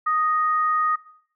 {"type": "tone pair together", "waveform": "sine", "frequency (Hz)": [1244.5, 1864.7], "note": ["D#6", "A#6"], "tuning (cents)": [0, 0], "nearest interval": "perfect fifth", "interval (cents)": 700, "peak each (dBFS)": [-19, -31], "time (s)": [0.06, 0.96], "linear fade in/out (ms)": 10, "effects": ["noise-tail reverb RT60 0.6 s tail -18 dB re dry"]}